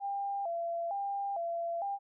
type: tone with vibrato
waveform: sine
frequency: 736 Hz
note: F#5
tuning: 9 cents flat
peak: -32 dBFS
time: 0-1.99 s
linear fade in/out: 50 ms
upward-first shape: square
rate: 1.1 Hz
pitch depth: 140 cents each way
effects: none